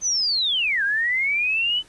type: linear two-way sweep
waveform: sine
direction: down then up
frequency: 6272 to 1566 to 3035 Hz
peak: -19 dBFS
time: 0.01-1.83 s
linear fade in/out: 50 ms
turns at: 0.83 s
effects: pink hiss -52 dBFS RMS until 1.88 s + resampled to 24000 Hz